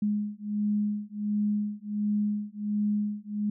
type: beating tone pair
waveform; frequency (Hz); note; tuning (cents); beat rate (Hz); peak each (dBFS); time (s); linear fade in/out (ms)
sine; 207.6 / 209; G#3 / G#3; 0 / +11; 1.4; -29; 0.02-3.5; 5
effects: none